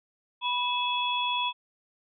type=tone cluster; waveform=sine; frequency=983 / 2592 / 3378 Hz; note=B5 / E7 / G#7; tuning=-8 / -30 / +29 cents; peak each=-28 / -33 / -30 dBFS; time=0.41-1.53 s; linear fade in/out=50 ms; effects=none